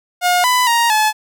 sawtooth tone with pitch steps, 716 / 998 / 936 / 860 Hz, F5 / B5 / A#5 / A5, +43 / +18 / +7 / -40 cents, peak -8 dBFS, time 0.21-1.13 s, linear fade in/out 50 ms, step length 230 ms, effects none

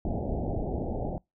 pink low-pass noise, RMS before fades -31 dBFS, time 0.05-1.18 s, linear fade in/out 2 ms, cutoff 810 Hz, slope 96 dB/octave, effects noise-tail reverb RT60 0.2 s tail -25 dB re dry

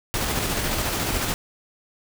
pink noise with tremolo, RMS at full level -24 dBFS, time 0.14-1.34 s, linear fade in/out 0 ms, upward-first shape square, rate 14 Hz, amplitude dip 25%, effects none

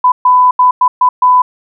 sine tone bursts at uneven times, 1000 Hz, B5, 21 cents sharp, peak -4 dBFS, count 6, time 0.04-0.12 / 0.25-0.51 / 0.59-0.71 / 0.81-0.88 / 1.01-1.09 / 1.22-1.42 s, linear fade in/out 5 ms, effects none

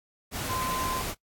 sine tone in noise, 1033 Hz, C6, 22 cents flat, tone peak -30 dBFS, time 0.47-1.03 s, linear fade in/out 50 ms, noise pink, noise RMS -33 dBFS, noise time 0.31-1.15 s, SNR 0 dB, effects noise-tail reverb RT60 0.1 s tail -21 dB re dry + AAC 64 kbps

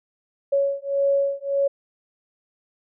sine beating tone pair, 556 / 557.7 Hz, C#5 / C#5, +5 / +10 cents, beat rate 1.7 Hz, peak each -22 dBFS, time 0.52-1.68 s, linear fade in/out 10 ms, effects none

